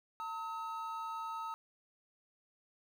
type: tone pair together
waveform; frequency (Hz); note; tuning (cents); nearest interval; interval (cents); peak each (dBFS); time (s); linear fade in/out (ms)
triangle; 905 / 1279.9; A5 / D#6; +48 / +49; tritone; 601; -40 / -39; 0.2-1.54; 0
effects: 11-bit